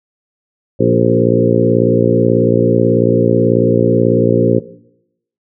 harmonic tone with a mistuned harmonic, 58.27 Hz, A#1, in tune, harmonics 2 / 3 / 4 / 5 / 6 / 7 / 8 / 9, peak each -17 / -17 / -17 / -17 / -17 / -17 / -17 / -17 dBFS, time 0.79-4.6 s, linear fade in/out 20 ms, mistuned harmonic 7, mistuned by -17 cents, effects noise-tail reverb RT60 0.8 s tail -18 dB re dry

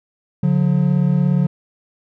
triangle tone pair together, 142.87 / 180 Hz, D3 / F#3, -47 / -47 cents, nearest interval major third, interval 400 cents, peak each -14 dBFS, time 0.43-1.47 s, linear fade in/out 5 ms, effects none

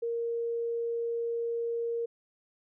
sine tone, 466.2 Hz, A#4, in tune, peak -29 dBFS, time 0.02-2.06 s, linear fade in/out 10 ms, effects none

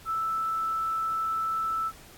sine tone with quantisation, 1318.5 Hz, E6, in tune, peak -26 dBFS, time 0.05-1.92 s, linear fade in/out 50 ms, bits 9, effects pink hiss -51 dBFS RMS until 2.17 s + AAC 64 kbps

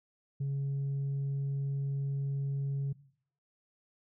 sine tone, 138.59 Hz, C#3, in tune, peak -28 dBFS, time 0.4-2.93 s, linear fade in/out 10 ms, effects noise-tail reverb RT60 0.6 s tail -20 dB re dry + tanh soft clip ceiling -29 dBFS

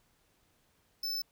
square tone, 5274 Hz, E8, in tune, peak -33 dBFS, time 1.03-1.22 s, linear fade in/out 5 ms, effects pink hiss -71 dBFS RMS until 1.31 s

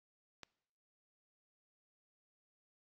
click, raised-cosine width 0.2 ms, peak -30 dBFS, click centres 0.433 s, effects noise-tail reverb RT60 0.8 s tail -24 dB re dry + AAC 32 kbps

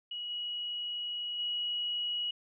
sine tone with level steps, 2912 Hz, F#7, 28 cents flat, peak -36 / -34 / -31 dBFS, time 0.11-2.31 s, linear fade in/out 5 ms, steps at 0.29 / 1.38 s, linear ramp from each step 20 ms, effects none

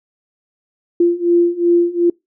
sine beating tone pair, 344 / 346.7 Hz, F4 / F4, -26 / -13 cents, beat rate 2.7 Hz, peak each -15 / -13 dBFS, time 1-2.1 s, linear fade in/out 5 ms, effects noise-tail reverb RT60 0.2 s tail -26 dB re dry

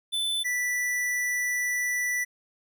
square tone pair in turn, 3512 / 1971 Hz, A7 / B6, -4 / -4 cents, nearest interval minor seventh, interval 1000 cents, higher first, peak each -26 dBFS, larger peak neither, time 0.12-0.44 / 0.44-2.25 s, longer second, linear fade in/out 20 ms, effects none

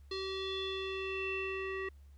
square tone with low-pass filter sweep, 383.2 Hz, G4, 39 cents flat, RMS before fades -38 dBFS, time 0.11-1.89 s, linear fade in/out 5 ms, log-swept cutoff 4100 to 2200 Hz, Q 8.3, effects added 70 Hz sine -53 dBFS peak until 2.17 s + pink hiss -74 dBFS RMS until 2.17 s

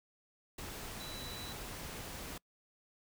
sine tone in noise, 3951 Hz, B7, in tune, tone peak -47 dBFS, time 1-1.53 s, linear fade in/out 5 ms, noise pink, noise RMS -45 dBFS, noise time 0.58-2.38 s, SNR -5 dB, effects noise-tail reverb RT60 0.1 s tail -25 dB re dry

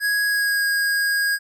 square tone with pitch glide, 1661.2 to 1636.4 Hz, G#6 to G#6, 0 to -26 cents, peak -19 dBFS, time 0-1.39 s, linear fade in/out 50 ms, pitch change -26 cents, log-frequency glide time 0.26-0.64 s, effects none

